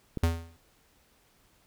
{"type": "click", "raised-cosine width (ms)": 3, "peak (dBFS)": -19, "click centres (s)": 0.173}
{"type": "tone with exponential decay", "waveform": "square", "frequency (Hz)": 83.2, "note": "E2", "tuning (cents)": 17, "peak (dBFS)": -20, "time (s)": [0.23, 0.57], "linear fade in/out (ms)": 5, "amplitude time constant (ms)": 72}
{"effects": ["pink hiss -65 dBFS RMS until 1.66 s"]}